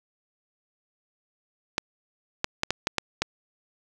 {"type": "clicks", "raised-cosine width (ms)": 0.2, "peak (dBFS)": -6, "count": 7, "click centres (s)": [1.781, 2.444, 2.634, 2.706, 2.871, 2.983, 3.22], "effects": []}